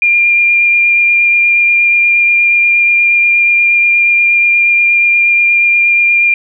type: tone with vibrato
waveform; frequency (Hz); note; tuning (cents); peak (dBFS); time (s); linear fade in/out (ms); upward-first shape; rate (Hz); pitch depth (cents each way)
sine; 2400; D7; +37; -6; 0.02-6.34; 2; sine; 8.4; 10
effects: none